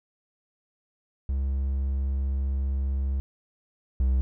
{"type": "tone pair in turn", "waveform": "triangle", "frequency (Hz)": [67.6, 64.54], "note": ["C#2", "C2"], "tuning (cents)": [-43, -23], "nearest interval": "minor second", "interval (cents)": 80, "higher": "first", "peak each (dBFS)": [-22, -18], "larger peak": "second", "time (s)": [[1.29, 3.2], [4, 4.21]], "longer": "first", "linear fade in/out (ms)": 0, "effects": []}